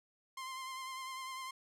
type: tone with vibrato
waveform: sawtooth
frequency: 1046.5 Hz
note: C6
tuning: in tune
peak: -38 dBFS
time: 0.37-1.51 s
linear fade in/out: 5 ms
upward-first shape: sine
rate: 10 Hz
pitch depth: 28 cents each way
effects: low-pass 12000 Hz 12 dB/octave